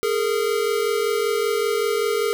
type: tone pair together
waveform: square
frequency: 413.2 / 458.4 Hz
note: G#4 / A#4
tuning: -9 / -29 cents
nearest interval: major second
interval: 180 cents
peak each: -23 dBFS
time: 0.03-2.33 s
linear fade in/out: 0 ms
effects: none